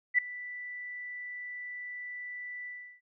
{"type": "tone with ADSR envelope", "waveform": "sine", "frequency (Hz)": 1975.5, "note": "B6", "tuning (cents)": 0, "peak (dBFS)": -18, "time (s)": [0.14, 3.01], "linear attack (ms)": 44, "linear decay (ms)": 3, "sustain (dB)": -20, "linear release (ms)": 350, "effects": []}